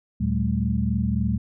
sine tone cluster, 77.3 / 116.6 / 190.6 / 214.2 Hz, D#2 / A#2 / G3 / A3, -11 / +1 / -48 / -46 cents, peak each -26 dBFS, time 0.2-1.38 s, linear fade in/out 10 ms, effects none

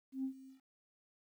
sine tone with ADSR envelope, 265.2 Hz, C4, 23 cents sharp, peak -33 dBFS, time 0.12-0.61 s, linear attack 120 ms, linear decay 90 ms, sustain -19 dB, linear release 120 ms, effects tanh soft clip ceiling -29 dBFS + 12-bit

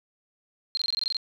sine tone bursts, 4186 Hz, C8, in tune, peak -24 dBFS, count 10, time 0.75-1.168 s, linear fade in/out 0 ms, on 22 ms, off 22 ms, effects none

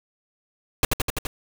pink noise with echo, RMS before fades -18 dBFS, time 0.83-0.85 s, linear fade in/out 2 ms, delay 84 ms, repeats 5, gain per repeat -2 dB, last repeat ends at 1.27 s, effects none

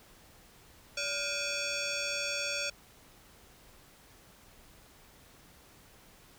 sine tone with frequency modulation, 1568 Hz, G6, in tune, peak -30 dBFS, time 0.97-2.7 s, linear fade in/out 5 ms, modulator 994 Hz, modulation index 5.2, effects tanh soft clip ceiling -28 dBFS + pink hiss -58 dBFS RMS until 6.38 s

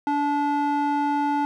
square tone with band-pass filter, 289.3 Hz, D4, 26 cents flat, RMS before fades -23 dBFS, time 0.07-1.45 s, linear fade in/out 0 ms, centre 700 Hz, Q 3.1, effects none

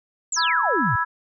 sine exponential sweep, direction down, 7950 to 97.1 Hz, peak -22 dBFS, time 0.32-0.96 s, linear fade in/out 5 ms
sine chord, E major, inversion second, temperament equal, 987.8 / 1318.5 / 1661.2 Hz, B5 / E6 / G#6, 0 / 0 / 0 cents, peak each -24 / -24 / -24 dBFS, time 0.36-1.05 s, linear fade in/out 20 ms
effects none

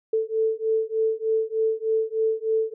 sine beating tone pair, 440.9 / 444.2 Hz, A4 / A4, +4 / +16 cents, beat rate 3.3 Hz, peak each -24 dBFS, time 0.13-2.74 s, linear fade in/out 5 ms, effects none

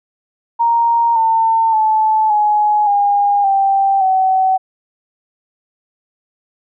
sine tone with pitch steps, 932.3 / 900.5 / 869.9 / 840.2 / 811.6 / 784 / 757.3 Hz, A#5 / A5 / A5 / G#5 / G#5 / G5 / F#5, 0 / +40 / -20 / +20 / -40 / 0 / +40 cents, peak -10 dBFS, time 0.59-4.58 s, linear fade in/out 20 ms, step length 570 ms, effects none

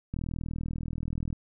click train, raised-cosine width 5 ms, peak -21 dBFS, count 49, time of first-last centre 0.14-1.328 s, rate 40.4 Hz, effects none

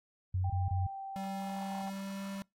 sine tone bursts, 92.5 Hz, F#2, in tune, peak -29 dBFS, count 3, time 0.34-0.868 s, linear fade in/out 5 ms, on 160 ms, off 24 ms
sine tone with vibrato, 785 Hz, G5, 2 cents sharp, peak -39 dBFS, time 0.44-1.9 s, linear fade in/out 5 ms, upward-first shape sine, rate 1.2 Hz, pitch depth 12 cents each way
square tone with pitch glide, 193.1 to 196.25 Hz, G3 to G3, -26 to +2 cents, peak -39 dBFS, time 1.16-2.42 s, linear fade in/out 0 ms, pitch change +28 cents, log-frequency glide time 1.46-2.25 s
effects noise-tail reverb RT60 0.2 s tail -25 dB re dry + AAC 48 kbps

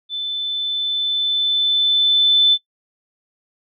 sine tone with level ramp, 3520 Hz, A7, in tune, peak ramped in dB -22 to -9 dBFS, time 0.09-2.58 s, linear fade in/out 50 ms, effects noise-tail reverb RT60 0.1 s tail -22 dB re dry

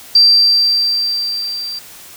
sine tone with level ramp, 4699 Hz, D8, in tune, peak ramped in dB -4 to -22 dBFS, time 0.15-1.79 s, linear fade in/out 5 ms, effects white hiss -37 dBFS RMS until 2.16 s

